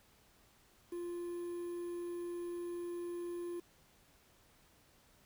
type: tone with quantisation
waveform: triangle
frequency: 348.2 Hz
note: F4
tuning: 5 cents flat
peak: -37 dBFS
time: 0.92-3.6 s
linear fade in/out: 5 ms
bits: 10
effects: pink hiss -67 dBFS RMS until 5.25 s